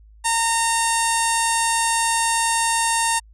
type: tone with low-pass filter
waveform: sawtooth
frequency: 917 Hz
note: A#5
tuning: 29 cents flat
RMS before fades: -20 dBFS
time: 0.24-3.2 s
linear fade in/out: 20 ms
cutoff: 9000 Hz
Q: 5.8
effects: added 53 Hz sine -45 dBFS peak until 3.33 s